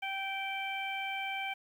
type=harmonic tone; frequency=779 Hz; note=G5; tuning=11 cents flat; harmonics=1 / 2 / 3 / 4; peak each=-38 / -44 / -37 / -43 dBFS; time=0.02-1.54 s; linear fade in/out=10 ms; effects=10-bit